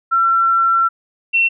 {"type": "tone pair in turn", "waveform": "sine", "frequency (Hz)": [1353, 2711], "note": ["E6", "E7"], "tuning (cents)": [45, 48], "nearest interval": "octave", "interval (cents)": 1203, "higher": "second", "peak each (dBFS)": -11, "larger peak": "neither", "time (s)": [[0.11, 0.89], [1.33, 1.49]], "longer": "first", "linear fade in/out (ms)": 20, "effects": []}